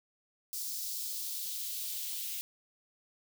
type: noise with high-pass filter sweep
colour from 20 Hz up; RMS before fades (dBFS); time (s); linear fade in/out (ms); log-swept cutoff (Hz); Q
blue; -38; 0.53-2.41; 0; 5000 to 2900; 1.7
effects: none